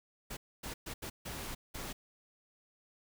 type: noise bursts at uneven times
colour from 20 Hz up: pink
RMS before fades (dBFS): -42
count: 6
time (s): 0.3-0.37 / 0.63-0.74 / 0.86-0.94 / 1.02-1.1 / 1.25-1.55 / 1.74-1.93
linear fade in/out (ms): 10
effects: none